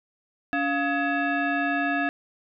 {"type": "tone with frequency modulation", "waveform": "sine", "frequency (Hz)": 698.5, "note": "F5", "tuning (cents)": 0, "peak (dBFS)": -22, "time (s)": [0.53, 2.09], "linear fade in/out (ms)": 0, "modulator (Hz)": 982, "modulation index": 1.5, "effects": []}